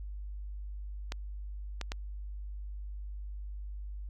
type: clicks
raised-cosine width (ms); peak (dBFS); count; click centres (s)
0.2; -19; 3; 1.121 / 1.813 / 1.919
effects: added 50 Hz sine -38 dBFS peak until 4.09 s